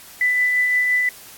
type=tone with tremolo; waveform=sine; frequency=1991 Hz; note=B6; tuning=14 cents sharp; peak=-14 dBFS; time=0.21-1.09 s; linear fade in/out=2 ms; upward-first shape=triangle; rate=5.8 Hz; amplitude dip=30%; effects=white hiss -42 dBFS RMS until 1.37 s + AAC 64 kbps